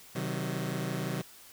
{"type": "chord", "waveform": "sawtooth", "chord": "C diminished", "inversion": "none", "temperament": "just", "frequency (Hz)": [130.81, 156.98, 188.37], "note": ["C3", "Eb3", "Gb3"], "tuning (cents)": [0, 16, 31], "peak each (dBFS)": -32, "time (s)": [0.15, 1.22], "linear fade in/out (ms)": 10, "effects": ["white hiss -53 dBFS RMS until 1.52 s"]}